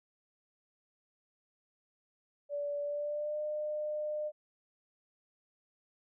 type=tone with pitch glide; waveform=sine; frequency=578 to 603.9 Hz; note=D5 to D5; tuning=-28 to +48 cents; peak=-33 dBFS; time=2.49-4.32 s; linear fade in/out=50 ms; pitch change=+76 cents; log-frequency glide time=2.81-3.4 s; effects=none